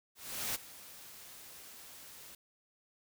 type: noise with ADSR envelope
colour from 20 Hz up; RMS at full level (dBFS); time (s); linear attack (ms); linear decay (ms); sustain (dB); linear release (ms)
white; -35; 0.15-2.35; 400; 16; -17; 3
effects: none